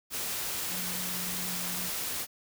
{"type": "tone in noise", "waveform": "sine", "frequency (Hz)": 180, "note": "F#3", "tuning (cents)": -47, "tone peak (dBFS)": -41, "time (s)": [0.68, 1.91], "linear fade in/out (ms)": 50, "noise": "white", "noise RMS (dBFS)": -34, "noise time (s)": [0.1, 2.27], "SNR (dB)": -10, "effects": []}